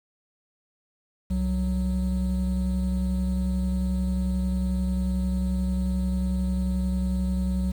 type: tone pair together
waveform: triangle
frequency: 65.41 / 185 Hz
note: C2 / F#3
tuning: 0 / 0 cents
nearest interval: octave + tritone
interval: 1800 cents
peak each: -23 dBFS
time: 1.3-7.72 s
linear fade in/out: 10 ms
effects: tanh soft clip ceiling -14 dBFS + 8-bit